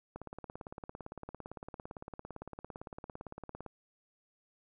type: click train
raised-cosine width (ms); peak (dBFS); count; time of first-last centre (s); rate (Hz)
1; -29; 63; 0.16-3.663; 17.7
effects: none